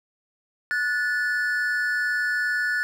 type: tone pair together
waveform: triangle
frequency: 1466.5 / 1744 Hz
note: F#6 / A6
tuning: -16 / -16 cents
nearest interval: minor third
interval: 300 cents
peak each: -23 dBFS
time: 0.71-2.83 s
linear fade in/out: 0 ms
effects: none